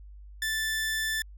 sawtooth tone, 1760 Hz, A6, in tune, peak -24 dBFS, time 0.42-1.22 s, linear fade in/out 2 ms, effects added 50 Hz sine -44 dBFS peak until 1.37 s

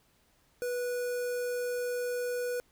square tone with notch filter, 490 Hz, B4, 14 cents flat, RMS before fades -33 dBFS, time 0.62-2.6 s, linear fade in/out 0 ms, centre 3200 Hz, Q 0.92, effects pink hiss -68 dBFS RMS until 2.71 s

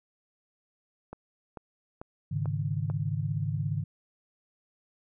click train, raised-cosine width 1 ms, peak -26 dBFS, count 5, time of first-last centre 1.13-2.9 s, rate 2.26 Hz
sine chord, Ab suspended fourth, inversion none, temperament equal, 103.83 / 138.59 / 155.56 Hz, Ab2 / Db3 / Eb3, 0 / 0 / 0 cents, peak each -32 dBFS, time 2.31-3.84 s, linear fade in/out 10 ms
effects none

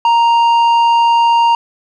sine tone with tanh clipping, 932.3 Hz, A#5, in tune, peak -9 dBFS, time 0.05-1.55 s, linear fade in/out 2 ms, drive 8 dB, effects none

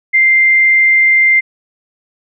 sine tone, 2093 Hz, C7, in tune, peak -6 dBFS, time 0.13-1.41 s, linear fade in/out 20 ms, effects none

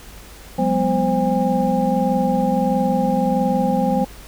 sine tone cluster, 181.5 / 203 / 247.8 / 522 / 809 Hz, F#3 / G#3 / B3 / C5 / G#5, -33 / -39 / +6 / -4 / -46 cents, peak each -22 dBFS, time 0.58-4.05 s, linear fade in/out 10 ms, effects added 50 Hz sine -41 dBFS peak until 4.27 s + pink hiss -42 dBFS RMS until 4.27 s

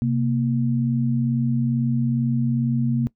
sine tone pair together, 130.81 / 233.1 Hz, C3 / A#3, 0 / 0 cents, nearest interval minor seventh, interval 1000 cents, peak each -21 dBFS, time 0.02-3.07 s, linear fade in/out 0 ms, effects noise-tail reverb RT60 0.1 s tail -20 dB re dry

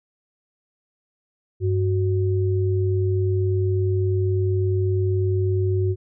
sine tone pair together, 98.24 / 370 Hz, G2 / F#4, +4 / 0 cents, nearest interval octave + major seventh, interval 2296 cents, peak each -19 / -24 dBFS, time 1.6-5.96 s, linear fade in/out 50 ms, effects none

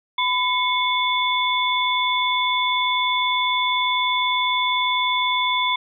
sine tone cluster, 1004 / 2183 / 3474 Hz, B5 / C#7 / A7, +28 / -27 / -23 cents, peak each -21 / -24 / -23 dBFS, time 0.18-5.76 s, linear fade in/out 5 ms, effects none

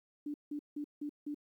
sine tone bursts, 293.7 Hz, D4, in tune, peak -36 dBFS, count 5, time 0.26-1.345 s, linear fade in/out 5 ms, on 81 ms, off 170 ms, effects 12-bit

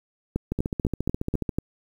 two click trains, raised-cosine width 3 ms, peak -11 / -13 dBFS, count 6 / 15, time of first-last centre 0.36-1.585 / 0.52-1.492 s, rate 4.08 / 14.4 Hz, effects 8-bit

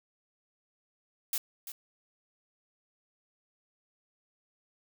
blue noise with echo, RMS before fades -31 dBFS, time 1.33-1.38 s, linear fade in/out 2 ms, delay 340 ms, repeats 1, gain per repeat -11 dB, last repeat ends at 1.72 s, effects none

